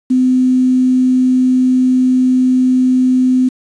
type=tone with quantisation; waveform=sine; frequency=255.3 Hz; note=C4; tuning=42 cents flat; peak=-8 dBFS; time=0.1-3.49 s; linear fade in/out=10 ms; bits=6; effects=resampled to 22050 Hz